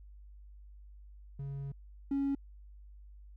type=tone pair in turn; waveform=triangle; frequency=138.59 / 277.2 Hz; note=C#3 / C#4; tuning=0 / 0 cents; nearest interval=octave; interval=1200 cents; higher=second; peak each=-35 / -26 dBFS; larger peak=second; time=1.39-1.72 / 2.11-2.35 s; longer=first; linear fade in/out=5 ms; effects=tanh soft clip ceiling -25 dBFS + added 50 Hz sine -50 dBFS peak until 3.36 s